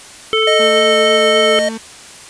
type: harmonic tone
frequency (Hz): 440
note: A4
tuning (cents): 0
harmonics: 1 / 3 / 5 / 7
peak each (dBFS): -14 / -19 / -20 / -16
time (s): 0.33-1.59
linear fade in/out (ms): 0
type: tone with vibrato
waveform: square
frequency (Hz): 618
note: D#5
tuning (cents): -12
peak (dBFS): -14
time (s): 0.47-1.69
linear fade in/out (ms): 5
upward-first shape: triangle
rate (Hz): 3.5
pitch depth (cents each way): 12
type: tone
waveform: 35% pulse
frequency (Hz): 224.1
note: A3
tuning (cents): +32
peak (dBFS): -21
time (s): 0.59-1.78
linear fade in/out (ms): 10
effects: white hiss -36 dBFS RMS until 2.29 s + resampled to 22050 Hz